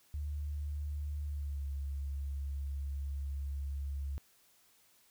sine tone with pitch glide, 73.42 to 69.78 Hz, D2 to C#2, 0 to +12 cents, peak -35 dBFS, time 0.14-4.18 s, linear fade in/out 0 ms, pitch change -88 cents, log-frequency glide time 1.25-1.67 s, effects white hiss -67 dBFS RMS until 5.1 s

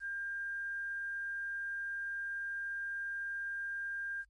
sine tone with quantisation, 1600 Hz, G6, 35 cents sharp, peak -36 dBFS, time 0-4.25 s, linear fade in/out 50 ms, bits 11, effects added 50 Hz sine -66 dBFS peak until 4.29 s + MP3 48 kbps

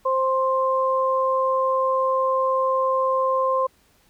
sine tone pair together, 525 / 1050.9 Hz, C5 / C6, +6 / +7 cents, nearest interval octave, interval 1201 cents, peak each -21 / -21 dBFS, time 0.05-3.67 s, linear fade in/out 10 ms, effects pink hiss -60 dBFS RMS until 4.09 s

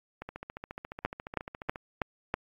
two click trains, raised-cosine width 0.5 ms, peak -13 / -24 dBFS, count 5 / 23, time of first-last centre 1.05-2.34 / 0.22-1.758 s, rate 3.1 / 14.3 Hz, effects AAC 64 kbps

